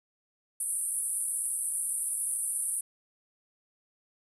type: band-pass noise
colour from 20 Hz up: pink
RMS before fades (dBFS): -32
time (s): 0.6-2.81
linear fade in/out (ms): 5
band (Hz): 8900 to 11000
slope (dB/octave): 96
effects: none